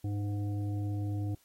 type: harmonic tone with a mistuned harmonic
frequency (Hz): 102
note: G#2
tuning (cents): -31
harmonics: 1 / 3 / 5 / 7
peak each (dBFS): -31 / -39 / -52 / -51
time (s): 0.04-1.35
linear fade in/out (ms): 5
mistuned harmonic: 7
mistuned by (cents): +30
effects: white hiss -67 dBFS RMS until 1.44 s + AAC 48 kbps